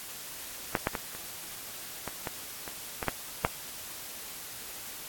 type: clicks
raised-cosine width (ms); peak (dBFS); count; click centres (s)
0.5; -9 / -11 / -15 / -26 / -19 / -17 / -24 / -15 / -11 / -6; 10; 0.752 / 0.871 / 0.952 / 1.15 / 2.077 / 2.272 / 2.678 / 3.028 / 3.083 / 3.449
effects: white hiss -42 dBFS RMS until 5.08 s + AAC 64 kbps